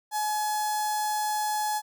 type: tone with notch filter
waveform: sawtooth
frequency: 848 Hz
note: G#5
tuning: 36 cents sharp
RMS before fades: -28 dBFS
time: 0.11-1.82 s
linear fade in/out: 50 ms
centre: 2400 Hz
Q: 0.63
effects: none

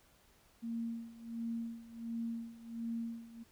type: tone with tremolo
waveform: sine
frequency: 230.5 Hz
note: A#3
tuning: 19 cents flat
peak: -35 dBFS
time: 0.62-3.44 s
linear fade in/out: 20 ms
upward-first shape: sine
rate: 1.4 Hz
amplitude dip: 85%
effects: pink hiss -67 dBFS RMS until 3.51 s

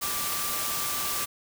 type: tone in noise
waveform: sine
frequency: 1174.7 Hz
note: D6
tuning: in tune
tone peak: -36 dBFS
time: 0.01-1.26 s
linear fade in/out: 20 ms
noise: white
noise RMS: -30 dBFS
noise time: 0.01-1.26 s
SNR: -9 dB
effects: none

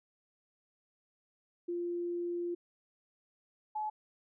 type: tone pair in turn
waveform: sine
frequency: 347.6 / 854.9 Hz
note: F4 / G#5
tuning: -8 / +50 cents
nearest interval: octave + major third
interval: 1558 cents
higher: second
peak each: -33 / -33 dBFS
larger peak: neither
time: 1.68-2.55 / 3.75-3.9 s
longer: first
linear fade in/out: 10 ms
effects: none

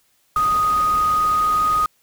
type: tone in noise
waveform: sine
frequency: 1244.5 Hz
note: D#6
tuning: in tune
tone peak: -15 dBFS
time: 0.36-1.86 s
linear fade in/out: 2 ms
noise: pink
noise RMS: -33 dBFS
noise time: 0.36-1.86 s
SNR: +15 dB
effects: white hiss -62 dBFS RMS until 2.02 s

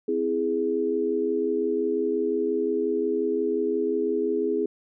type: chord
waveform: sine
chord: C augmented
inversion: none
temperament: equal with one note detuned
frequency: 258.6 / 329.6 / 415.3 Hz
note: C4 / E4 / G#4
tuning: -20 / 0 / 0 cents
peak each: -30 / -28 / -24 dBFS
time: 0.08-4.66 s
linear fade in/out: 5 ms
effects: none

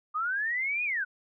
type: linear two-way sweep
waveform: sine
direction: up then down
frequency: 1196 to 2501 to 1433 Hz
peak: -27 dBFS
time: 0.14-1.05 s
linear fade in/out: 20 ms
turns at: 0.84 s
effects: none

